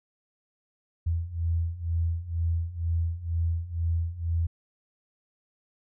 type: beating tone pair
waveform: sine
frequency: 82.41 / 84.51 Hz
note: E2 / E2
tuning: 0 / +44 cents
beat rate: 2.1 Hz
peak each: -30 / -27 dBFS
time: 1.06-4.47 s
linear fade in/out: 10 ms
effects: none